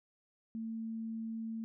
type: tone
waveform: sine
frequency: 224.6 Hz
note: A3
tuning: 36 cents sharp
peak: -37 dBFS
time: 0.55-1.64 s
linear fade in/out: 0 ms
effects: none